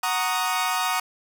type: chord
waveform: sawtooth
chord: D# minor seventh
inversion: first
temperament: equal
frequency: 740 / 932.3 / 1108.7 / 1244.5 Hz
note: F#5 / A#5 / C#6 / D#6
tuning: 0 / 0 / 0 / 0 cents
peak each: -24 / -24 / -28 / -23 dBFS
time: 0.03-1 s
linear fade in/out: 5 ms
effects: none